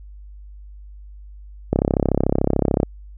click train, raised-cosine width 2 ms, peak -3 dBFS, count 38, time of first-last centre 1.73-2.831 s, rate 33.6 Hz, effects added 50 Hz sine -37 dBFS peak until 3.17 s

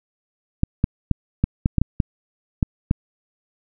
clicks, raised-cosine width 5 ms, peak -4 dBFS, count 10, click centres 0.634 / 0.841 / 1.113 / 1.44 / 1.659 / 1.783 / 1.816 / 2.002 / 2.628 / 2.911 s, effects none

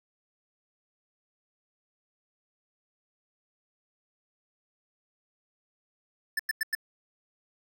square tone bursts, 1758 Hz, A6, 2 cents flat, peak -26 dBFS, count 4, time 6.37-6.751 s, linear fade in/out 5 ms, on 24 ms, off 95 ms, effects none

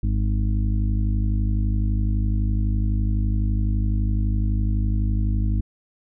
harmonic tone, 51.91 Hz, G#1, in tune, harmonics 1 / 2 / 4 / 5 / 6, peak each -20 / -24 / -30 / -37 / -36 dBFS, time 0.03-5.61 s, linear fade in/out 5 ms, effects none

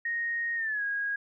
sine tone with pitch glide, 1864.7 to 1642.2 Hz, A#6 to G#6, 0 to -20 cents, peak -28 dBFS, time 0.05-1.16 s, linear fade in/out 5 ms, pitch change -220 cents, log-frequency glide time 0.56-0.83 s, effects none

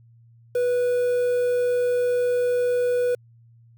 triangle tone with quantisation, 491 Hz, B4, 10 cents flat, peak -17 dBFS, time 0.55-3.15 s, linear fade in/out 5 ms, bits 7, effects added 116 Hz sine -50 dBFS peak until 3.77 s

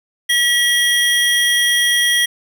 square tone pair together, 1931 / 3248 Hz, B6 / G#7, -39 / -39 cents, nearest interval major sixth, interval 900 cents, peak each -16 dBFS, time 0.29-2.26 s, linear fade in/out 10 ms, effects none

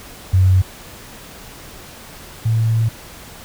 sine tone pair in turn, 93.3 / 112.44 Hz, F#2 / A2, +15 / +38 cents, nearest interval minor third, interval 323 cents, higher second, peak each -9 / -13 dBFS, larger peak first, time 0.33-0.62 / 2.45-2.89 s, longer second, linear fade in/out 10 ms, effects pink hiss -38 dBFS RMS until 3.44 s

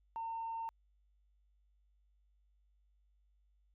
sine tone, 909 Hz, A#5, 44 cents flat, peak -37 dBFS, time 0.16-0.69 s, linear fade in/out 0 ms, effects tanh soft clip ceiling -34 dBFS + added 50 Hz sine -69 dBFS peak until 3.74 s

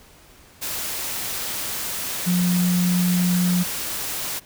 sine tone in noise, 178.6 Hz, F3, 39 cents sharp, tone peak -17 dBFS, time 2.26-3.64 s, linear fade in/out 20 ms, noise white, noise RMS -28 dBFS, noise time 0.61-4.4 s, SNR +8 dB, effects pink hiss -50 dBFS RMS until 4.45 s

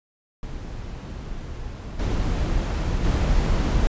brown noise with level steps, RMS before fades -33 / -23 / -20 dBFS, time 0.43-3.87 s, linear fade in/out 0 ms, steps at 1.99 / 3.04 s, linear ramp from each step 5 ms, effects resampled to 16000 Hz

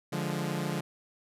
sawtooth chord, D diminished, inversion none, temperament equal, 146.83 / 174.61 / 207.7 Hz, D3 / F3 / Ab3, 0 / 0 / 0 cents, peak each -30 / -30 / -33 dBFS, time 0.12-0.81 s, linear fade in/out 10 ms, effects resampled to 32000 Hz

